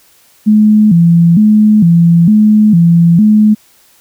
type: tone with vibrato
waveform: sine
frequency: 189.8 Hz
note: F#3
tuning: 44 cents sharp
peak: -3 dBFS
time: 0.46-3.55 s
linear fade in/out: 20 ms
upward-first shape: square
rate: 1.1 Hz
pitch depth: 200 cents each way
effects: white hiss -47 dBFS RMS until 4 s